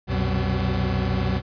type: tone cluster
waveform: 40% pulse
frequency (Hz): 65.5 / 91.6 / 124.1 / 189.5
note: C2 / F#2 / B2 / F#3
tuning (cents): +2 / -17 / +9 / +42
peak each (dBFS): -26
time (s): 0.07-1.42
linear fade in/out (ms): 50
effects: resampled to 11025 Hz